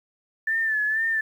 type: tone with vibrato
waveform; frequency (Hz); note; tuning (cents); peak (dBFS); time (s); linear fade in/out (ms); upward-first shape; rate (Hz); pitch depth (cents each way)
sine; 1757; A6; -3; -21; 0.47-1.21; 5; sine; 2.1; 57
effects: 9-bit